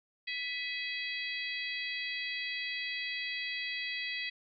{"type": "harmonic tone with a mistuned harmonic", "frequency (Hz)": 660, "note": "E5", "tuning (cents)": 2, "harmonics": [3, 4, 5, 6, 7], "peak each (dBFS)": [-38, -40, -42, -44, -45], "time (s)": [0.27, 4.3], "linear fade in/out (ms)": 10, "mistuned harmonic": 4, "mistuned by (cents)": -67, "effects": []}